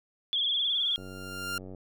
sine tone with vibrato, 3352 Hz, G#7, 15 cents sharp, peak -25 dBFS, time 0.33-0.96 s, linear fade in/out 0 ms, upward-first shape sine, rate 19 Hz, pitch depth 71 cents each way
sawtooth tone with exponential growth, 1396.9 Hz, F6, in tune, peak -26 dBFS, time 0.52-1.58 s, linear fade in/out 2 ms, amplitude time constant 230 ms
click train, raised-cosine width 2 ms, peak -31 dBFS, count 73, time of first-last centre 0.98-1.748 s, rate 93.8 Hz
effects none

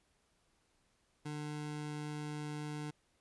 25% pulse tone, 149.7 Hz, D3, 33 cents sharp, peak -36 dBFS, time 1.25-2.91 s, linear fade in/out 10 ms, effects pink hiss -75 dBFS RMS until 3.2 s + resampled to 24000 Hz

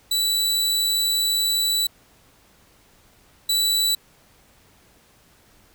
sawtooth tone pair in turn, 3951 / 3951 Hz, B7 / B7, 0 / 0 cents, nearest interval unison, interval 0 cents, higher neither, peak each -16 / -15 dBFS, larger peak second, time 0.11-1.87 / 3.49-3.95 s, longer first, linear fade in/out 5 ms, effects pink hiss -56 dBFS RMS until 5.74 s

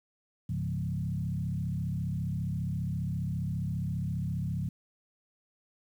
sine tone with frequency modulation, 132.2 Hz, C3, 18 cents sharp, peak -29 dBFS, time 0.49-4.69 s, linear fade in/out 5 ms, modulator 34.8 Hz, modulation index 1.5, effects high-pass 60 Hz 12 dB/octave + 10-bit

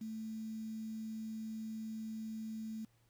sine tone with quantisation, 220 Hz, A3, in tune, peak -40 dBFS, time 0.01-2.85 s, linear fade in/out 5 ms, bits 10, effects added 116 Hz sine -70 dBFS peak until 3.09 s + pink hiss -75 dBFS RMS until 3.09 s

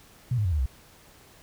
sine tone with pitch steps, 123.47 / 105.03 / 89.35 / 76 / 64.65 Hz, B2 / G#2 / F2 / D#2 / C2, 0 / +20 / +40 / -40 / -20 cents, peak -22 dBFS, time 0.31-0.66 s, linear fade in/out 5 ms, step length 70 ms, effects pink hiss -54 dBFS RMS until 1.42 s

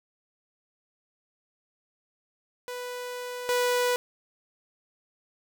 sawtooth tone pair in turn, 493.9 / 492 Hz, B4 / B4, 0 / -7 cents, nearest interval unison, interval 7 cents, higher first, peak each -30 / -19 dBFS, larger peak second, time 2.68-3.49 / 3.49-3.96 s, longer first, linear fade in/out 0 ms, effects none

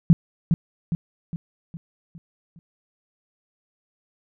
sine tone with echo, 167.3 Hz, E3, 26 cents sharp, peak -8 dBFS, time 0.1-0.13 s, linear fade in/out 0 ms, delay 410 ms, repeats 6, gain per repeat -6 dB, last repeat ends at 2.59 s, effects none

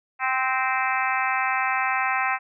harmonic tone with a mistuned harmonic, 260.1 Hz, C4, 10 cents flat, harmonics 3 / 4 / 5 / 6 / 7 / 8 / 9 / 10, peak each -27 / -28 / -29 / -30 / -30 / -31 / -32 / -32 dBFS, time 0.19-2.39 s, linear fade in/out 50 ms, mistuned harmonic 7, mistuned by +28 cents, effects none

